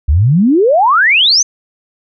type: exponential sweep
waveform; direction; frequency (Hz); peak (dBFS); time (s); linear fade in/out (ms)
sine; up; 65.41 to 6420; -6; 0.08-1.43; 10
effects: none